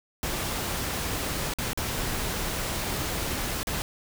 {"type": "noise with dropouts", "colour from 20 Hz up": "pink", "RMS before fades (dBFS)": -30, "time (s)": [0.23, 3.82], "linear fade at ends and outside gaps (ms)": 0, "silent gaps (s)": [[1.537, 1.586], [1.732, 1.775], [3.631, 3.671]], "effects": []}